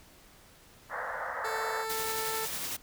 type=band-pass noise; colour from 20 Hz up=white; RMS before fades=-36 dBFS; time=0.89-1.86 s; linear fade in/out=50 ms; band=480 to 1900 Hz; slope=96 dB/octave
type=tone; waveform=15% pulse; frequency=443.1 Hz; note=A4; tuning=12 cents sharp; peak=-27 dBFS; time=1.44-2.46 s; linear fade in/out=10 ms
type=noise with tremolo; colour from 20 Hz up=white; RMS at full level=-35 dBFS; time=1.89-2.77 s; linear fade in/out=10 ms; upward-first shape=sine; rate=11 Hz; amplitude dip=25%
effects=pink hiss -57 dBFS RMS until 2.82 s